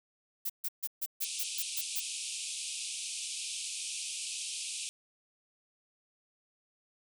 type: noise bursts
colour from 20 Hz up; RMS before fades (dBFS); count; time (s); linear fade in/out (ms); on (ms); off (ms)
violet; -34; 9; 0.45-2.002; 10; 48; 140
type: band-pass noise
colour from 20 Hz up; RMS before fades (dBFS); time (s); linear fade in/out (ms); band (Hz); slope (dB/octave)
white; -39; 1.22-4.89; 0; 2400 to 10000; 96
effects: none